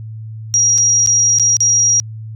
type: tone with dropouts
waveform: sine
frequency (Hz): 5710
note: F8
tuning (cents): +37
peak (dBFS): -9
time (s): 0.54-2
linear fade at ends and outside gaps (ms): 0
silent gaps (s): 0.779-0.783 / 1.062-1.073 / 1.386-1.397 / 1.568-1.605
effects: added 110 Hz sine -26 dBFS peak until 2.35 s